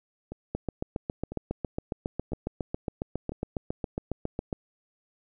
two click trains, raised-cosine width 2 ms, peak -16 / -24 dBFS, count 30 / 4, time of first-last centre 0.55-4.528 / 0.32-3.32 s, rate 7.29 / 1 Hz, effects none

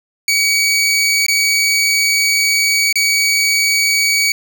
20% pulse tone with dropouts, 2263 Hz, C#7, 35 cents sharp, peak -7 dBFS, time 0.28-4.32 s, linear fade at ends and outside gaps 2 ms, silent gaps 1.265-1.283 / 2.927-2.956 s, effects none

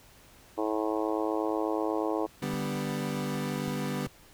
harmonic tone, 108.2 Hz, A2, 29 cents flat, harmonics 3 / 4 / 5 / 6 / 7 / 8 / 9 / 10, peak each -31 / -33 / -35 / -37 / -38 / -39 / -40 / -41 dBFS, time 0.57-2.27 s, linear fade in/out 20 ms
30% pulse chord, G major, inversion second, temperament equal, 146.83 / 196 / 246.9 Hz, D3 / G3 / B3, 0 / 0 / 0 cents, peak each -32 dBFS, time 2.42-4.07 s, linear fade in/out 5 ms
clicks, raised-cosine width 5 ms, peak -32 dBFS, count 3, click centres 2.539 / 3.681 / 4.071 s
effects pink hiss -56 dBFS RMS until 4.33 s

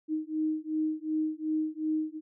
sine beating tone pair, 310.3 / 313 Hz, D#4 / D#4, -5 / +10 cents, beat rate 2.7 Hz, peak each -31 dBFS, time 0.08-2.21 s, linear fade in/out 50 ms, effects none

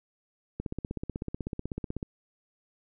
click train, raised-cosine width 3 ms, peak -20 dBFS, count 24, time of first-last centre 0.6-2.029 s, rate 16.1 Hz, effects none

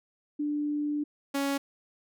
sine / sawtooth tone pair in turn, 295 / 278.3 Hz, D4 / C#4, +8 / +7 cents, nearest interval minor second, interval 101 cents, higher first, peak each -27 / -23 dBFS, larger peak second, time 0.39-1.04 / 1.34-1.58 s, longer first, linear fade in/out 10 ms, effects none

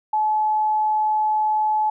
sine tone, 858 Hz, A5, 44 cents flat, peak -17 dBFS, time 0.13-1.9 s, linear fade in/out 5 ms, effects none

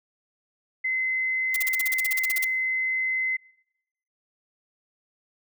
sine tone, 2051 Hz, C7, 35 cents flat, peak -23 dBFS, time 0.84-3.37 s, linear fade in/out 10 ms
blue noise bursts, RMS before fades -27 dBFS, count 15, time 1.54-2.446 s, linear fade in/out 5 ms, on 24 ms, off 39 ms
effects noise-tail reverb RT60 0.9 s tail -24 dB re dry

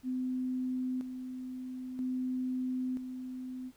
sine tone with tremolo, 255.3 Hz, C4, 42 cents flat, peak -31 dBFS, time 0.03-3.72 s, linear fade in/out 50 ms, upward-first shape square, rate 0.51 Hz, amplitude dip 55%, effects pink hiss -65 dBFS RMS until 3.76 s

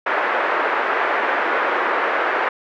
white band-pass noise, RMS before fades -20 dBFS, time 0.06-2.49 s, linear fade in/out 5 ms, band 370 to 1800 Hz, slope 24 dB/octave, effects none

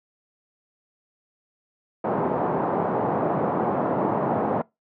white band-pass noise, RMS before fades -24 dBFS, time 2.04-4.62 s, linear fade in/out 5 ms, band 130 to 910 Hz, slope 24 dB/octave, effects noise-tail reverb RT60 0.2 s tail -23 dB re dry

